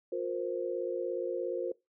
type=chord; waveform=sine; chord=F suspended fourth; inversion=none; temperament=equal with one note detuned; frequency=357 / 466.2 / 523.3 Hz; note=F4 / Bb4 / C5; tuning=+38 / 0 / 0 cents; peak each=-35 / -36 / -36 dBFS; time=0.12-1.72 s; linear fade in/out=5 ms; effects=noise-tail reverb RT60 0.2 s tail -21 dB re dry